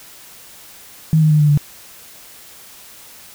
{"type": "tone with pitch steps", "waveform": "sine", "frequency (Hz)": [158, 154.84, 151.74, 148.7, 145.73], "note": ["D#3", "D#3", "D#3", "D3", "D3"], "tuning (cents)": [27, -8, -43, 22, -13], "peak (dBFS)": -9, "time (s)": [1.13, 1.575], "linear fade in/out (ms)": 0, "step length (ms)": 89, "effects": ["white hiss -41 dBFS RMS until 3.34 s"]}